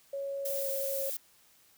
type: tone with pitch glide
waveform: sine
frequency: 554.4 to 546.8 Hz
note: C#5 to C#5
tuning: 0 to -24 cents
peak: -33 dBFS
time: 0.13-1.1 s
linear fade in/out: 5 ms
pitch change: -24 cents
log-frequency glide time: 0.47-0.72 s
type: noise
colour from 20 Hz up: violet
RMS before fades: -36 dBFS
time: 0.45-1.17 s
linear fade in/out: 5 ms
effects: white hiss -63 dBFS RMS until 1.77 s